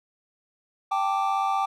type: chord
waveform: triangle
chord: G suspended second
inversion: none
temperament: equal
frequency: 784 / 880 / 1174.7 Hz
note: G5 / A5 / D6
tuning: 0 / 0 / 0 cents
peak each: -23 / -28 / -25 dBFS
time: 0.91-1.66 s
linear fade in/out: 10 ms
effects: none